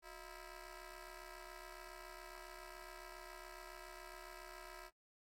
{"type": "ring-modulated tone", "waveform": "10% pulse", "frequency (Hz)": 329.6, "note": "E4", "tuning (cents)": 0, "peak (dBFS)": -40, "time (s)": [0.02, 4.91], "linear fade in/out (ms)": 50, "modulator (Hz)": 296, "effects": ["AAC 64 kbps"]}